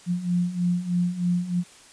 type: beating tone pair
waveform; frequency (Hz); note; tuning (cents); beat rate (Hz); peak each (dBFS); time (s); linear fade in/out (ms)
sine; 174.61 / 177.81; F3 / F3; 0 / +31; 3.2; -27 / -23; 0.06-1.64; 50
effects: white hiss -50 dBFS RMS until 1.92 s + resampled to 22050 Hz